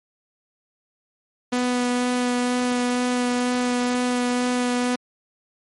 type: tone with vibrato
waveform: sawtooth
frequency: 246.9 Hz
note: B3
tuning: in tune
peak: -16 dBFS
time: 1.52-4.96 s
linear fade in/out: 10 ms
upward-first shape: sine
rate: 2.1 Hz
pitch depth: 9 cents each way
effects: MP3 48 kbps